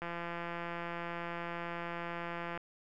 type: click train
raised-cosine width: 0.5 ms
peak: -25 dBFS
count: 438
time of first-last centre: 0.02-2.576 s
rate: 171 Hz
effects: none